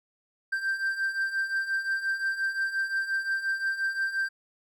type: beating tone pair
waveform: triangle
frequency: 1568 / 1573.7 Hz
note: G6 / G6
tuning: 0 / +6 cents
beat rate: 5.7 Hz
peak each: -31 / -26 dBFS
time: 0.52-4.29 s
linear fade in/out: 10 ms
effects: none